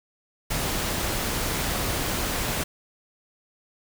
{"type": "noise", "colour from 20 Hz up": "pink", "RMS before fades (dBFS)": -27, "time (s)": [0.5, 2.64], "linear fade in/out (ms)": 10, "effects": []}